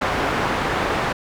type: low-pass noise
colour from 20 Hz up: white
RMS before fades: -22 dBFS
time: 0.01-1.13 s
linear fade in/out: 10 ms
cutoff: 1400 Hz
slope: 12 dB/octave
effects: none